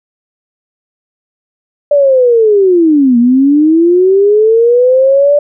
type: linear two-way sweep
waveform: sine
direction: down then up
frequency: 588 to 233.1 to 588 Hz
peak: -4 dBFS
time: 1.91-5.39 s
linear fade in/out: 5 ms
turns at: 3.18 s
effects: none